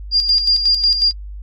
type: tone with tremolo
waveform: sine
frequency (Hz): 4805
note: D8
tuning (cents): +39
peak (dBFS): -10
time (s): 0.11-1.13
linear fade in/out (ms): 50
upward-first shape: square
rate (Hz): 5.5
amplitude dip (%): 55
effects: added 50 Hz sine -28 dBFS peak until 1.42 s + AAC 48 kbps